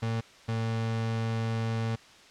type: tone pair in turn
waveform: 35% pulse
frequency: 113.6 / 113.12 Hz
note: A#2 / A2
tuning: -44 / +48 cents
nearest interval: unison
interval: 8 cents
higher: first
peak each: -26 dBFS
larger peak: neither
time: 0.02-0.21 / 0.48-1.96 s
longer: second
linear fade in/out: 10 ms
effects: white hiss -53 dBFS RMS until 2.3 s + low-pass 5000 Hz 12 dB/octave